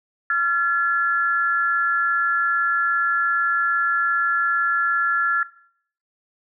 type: tone pair together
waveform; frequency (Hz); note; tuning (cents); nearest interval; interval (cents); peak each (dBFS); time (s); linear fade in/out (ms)
sine; 1373 / 1710.5; F6 / A6; -30 / -49; major third; 381; -20; 0.3-5.43; 2
effects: noise-tail reverb RT60 0.6 s tail -19 dB re dry